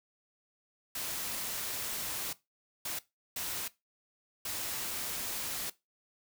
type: noise bursts at uneven times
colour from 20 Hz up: white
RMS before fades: -37 dBFS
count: 4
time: 0.95-2.33 / 2.85-2.99 / 3.36-3.68 / 4.45-5.7 s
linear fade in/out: 5 ms
effects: noise-tail reverb RT60 0.2 s tail -18 dB re dry